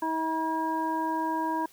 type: harmonic tone with a mistuned harmonic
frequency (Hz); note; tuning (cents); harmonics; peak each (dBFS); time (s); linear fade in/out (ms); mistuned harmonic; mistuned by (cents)
320; D#4; +49; 1 / 2 / 3 / 5; -31 / -38 / -28 / -41; 0.02-1.66; 5; 5; +23
effects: white hiss -57 dBFS RMS until 1.72 s